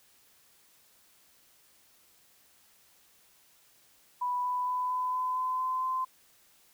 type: tone with pitch steps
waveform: sine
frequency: 987.8 / 994.1 / 1000.4 / 1006.8 / 1013.2 / 1019.7 / 1026.2 / 1032.7 Hz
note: B5 / B5 / B5 / B5 / B5 / C6 / C6 / C6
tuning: 0 / +11 / +22 / +33 / +44 / -45 / -34 / -23 cents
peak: -28 dBFS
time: 4.21-6.05 s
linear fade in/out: 10 ms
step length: 230 ms
effects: white hiss -63 dBFS RMS until 6.73 s